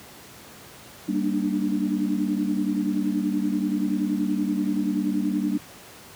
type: chord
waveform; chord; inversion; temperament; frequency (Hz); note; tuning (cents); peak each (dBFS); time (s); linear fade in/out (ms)
sine; Eb major seventh; first; equal with one note detuned; 196 / 233.1 / 293.7 / 304.2; G3 / Bb3 / D4 / Eb4; 0 / 0 / 0 / -39; -26 / -28 / -26 / -30; 1.08-5.58; 10
effects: pink hiss -45 dBFS RMS until 6.15 s + high-pass 100 Hz 12 dB/octave